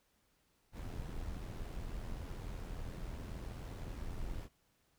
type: noise with amplitude modulation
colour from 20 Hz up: brown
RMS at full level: -41 dBFS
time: 0.72-4.49 s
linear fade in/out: 50 ms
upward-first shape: sine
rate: 83.6 Hz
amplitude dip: 45%
effects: pink hiss -75 dBFS RMS until 4.98 s